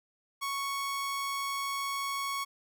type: tone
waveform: sawtooth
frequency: 1108.7 Hz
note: C#6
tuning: in tune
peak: -28 dBFS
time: 0.41-2.45 s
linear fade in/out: 20 ms
effects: none